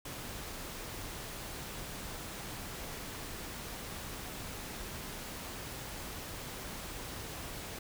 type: noise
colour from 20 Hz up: pink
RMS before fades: -43 dBFS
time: 0.05-7.79 s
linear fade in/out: 5 ms
effects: none